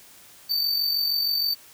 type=tone with amplitude modulation; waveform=square; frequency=4576 Hz; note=D8; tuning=46 cents flat; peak=-20 dBFS; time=0.49-1.55 s; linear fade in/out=20 ms; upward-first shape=sine; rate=46.4 Hz; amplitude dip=50%; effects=white hiss -50 dBFS RMS until 1.73 s